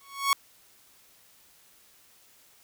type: tone with exponential growth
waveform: sawtooth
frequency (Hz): 1108.7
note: C#6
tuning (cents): 0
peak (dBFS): -14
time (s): 0.01-0.33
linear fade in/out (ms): 1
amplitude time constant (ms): 68
effects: white hiss -59 dBFS RMS until 2.63 s